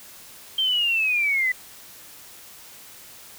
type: linear sweep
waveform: sine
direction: down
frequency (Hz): 3156 to 1975.5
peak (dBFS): -19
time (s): 0.58-1.52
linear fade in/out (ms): 5
effects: white hiss -45 dBFS RMS until 3.38 s